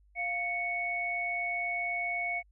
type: tone pair together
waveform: sine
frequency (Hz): 698.6 / 2218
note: F5 / C#7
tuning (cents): 0 / 0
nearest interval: octave + minor sixth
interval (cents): 2000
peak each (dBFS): -36 / -31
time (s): 0.15-2.43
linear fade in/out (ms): 50
effects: added 50 Hz sine -60 dBFS peak until 2.51 s